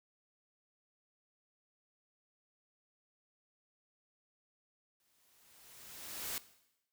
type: noise with exponential growth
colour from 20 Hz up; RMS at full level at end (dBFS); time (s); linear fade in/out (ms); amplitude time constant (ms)
white; -38; 5-6.38; 1; 300
effects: noise-tail reverb RT60 0.9 s tail -17 dB re dry